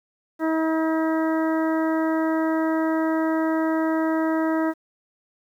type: harmonic tone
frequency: 320 Hz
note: D#4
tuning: 49 cents sharp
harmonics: 1 / 2 / 3 / 4 / 5 / 6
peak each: -21 / -27 / -31 / -33 / -35 / -37 dBFS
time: 0.39-4.74 s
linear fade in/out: 50 ms
effects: 9-bit